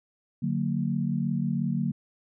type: chord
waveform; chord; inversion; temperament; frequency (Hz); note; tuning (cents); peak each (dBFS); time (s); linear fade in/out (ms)
sine; D augmented; none; just; 146.83 / 183.54 / 229.4; D3 / F#3 / A#3; 0 / -14 / -28; -29; 0.42-1.92; 10
effects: none